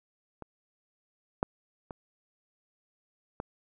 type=clicks; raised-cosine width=1 ms; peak=-27 / -12 / -25 / -20 dBFS; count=4; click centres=0.423 / 1.429 / 1.908 / 3.401 s; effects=none